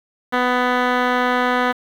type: tone with low-pass filter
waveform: 10% pulse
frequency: 248.8 Hz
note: B3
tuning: 13 cents sharp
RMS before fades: -18 dBFS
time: 0.32-1.73 s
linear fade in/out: 20 ms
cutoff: 2300 Hz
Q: 1.9
effects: 7-bit